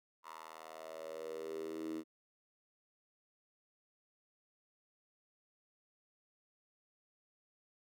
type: tone with high-pass filter sweep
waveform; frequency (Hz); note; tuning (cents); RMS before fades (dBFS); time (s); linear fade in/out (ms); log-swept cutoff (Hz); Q
10% pulse; 80; D#2; +49; -45; 0.23-2.04; 50; 990 to 290; 6.2
effects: none